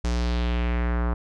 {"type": "tone with low-pass filter sweep", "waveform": "square", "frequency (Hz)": 59.6, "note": "A#1", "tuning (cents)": 39, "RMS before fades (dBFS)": -24, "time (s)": [0.04, 1.14], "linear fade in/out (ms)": 5, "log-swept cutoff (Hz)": [6600, 1200], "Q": 2, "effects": []}